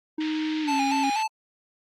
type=tone with pitch glide; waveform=triangle; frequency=311.1 to 274 Hz; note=D#4 to C#4; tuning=0 to -20 cents; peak=-23 dBFS; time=0.18-1.1 s; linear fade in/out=5 ms; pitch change=-220 cents; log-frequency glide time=0.62-0.74 s
type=band-pass noise; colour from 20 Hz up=pink; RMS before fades=-38 dBFS; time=0.2-1.23 s; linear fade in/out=10 ms; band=1800 to 4100 Hz; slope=24 dB/octave
type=tone with vibrato; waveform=square; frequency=847 Hz; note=G#5; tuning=34 cents sharp; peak=-24 dBFS; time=0.67-1.28 s; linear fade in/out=20 ms; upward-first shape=square; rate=4.1 Hz; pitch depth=60 cents each way
effects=low-pass 7000 Hz 12 dB/octave + Opus 48 kbps